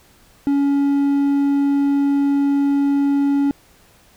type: tone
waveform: triangle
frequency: 281.1 Hz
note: C#4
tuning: 24 cents sharp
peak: -12 dBFS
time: 0.47-3.51 s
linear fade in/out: 0 ms
effects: pink hiss -52 dBFS RMS until 4.16 s